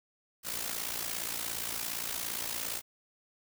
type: noise with amplitude modulation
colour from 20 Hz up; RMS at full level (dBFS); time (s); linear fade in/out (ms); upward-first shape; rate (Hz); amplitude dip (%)
white; -33; 0.43-2.82; 50; sine; 57.3; 70
effects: none